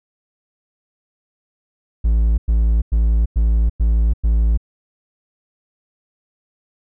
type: tone bursts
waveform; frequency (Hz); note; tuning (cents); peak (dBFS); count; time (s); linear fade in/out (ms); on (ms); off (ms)
triangle; 55.6; A1; +19; -10; 6; 2.04-4.575; 10; 340; 99
effects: none